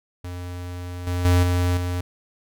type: tone with level steps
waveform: square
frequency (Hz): 89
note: F2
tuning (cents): +33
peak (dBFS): -31 / -23 / -15 / -19 / -24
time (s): 0.24-2.01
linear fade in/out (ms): 5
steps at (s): 1.07 / 1.25 / 1.43 / 1.77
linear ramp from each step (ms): 2
effects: none